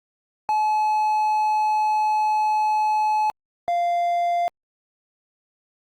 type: tone pair in turn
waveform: triangle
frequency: 856 / 694.8 Hz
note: A5 / F5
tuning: -48 / -9 cents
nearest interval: major third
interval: 361 cents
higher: first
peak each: -16 / -17 dBFS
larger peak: first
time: 0.49-3.3 / 3.68-4.48 s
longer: first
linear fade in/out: 0 ms
effects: Opus 48 kbps